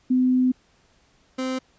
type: tone pair in turn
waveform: sine / 30% pulse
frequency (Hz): 254.4 / 259.4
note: C4 / C4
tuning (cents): -48 / -15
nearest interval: unison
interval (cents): 33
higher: second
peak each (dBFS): -16 / -22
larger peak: first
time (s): 0.1-0.52 / 1.38-1.59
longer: first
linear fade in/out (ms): 10
effects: pink hiss -61 dBFS RMS until 1.78 s + resampled to 16000 Hz